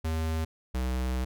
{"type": "tone pair in turn", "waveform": "square", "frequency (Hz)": [80.2, 63.45], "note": ["E2", "B1"], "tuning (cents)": [-47, 47], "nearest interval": "major third", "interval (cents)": 406, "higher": "first", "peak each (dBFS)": -28, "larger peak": "neither", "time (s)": [[0.04, 0.45], [0.74, 1.25]], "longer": "second", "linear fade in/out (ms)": 10, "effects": []}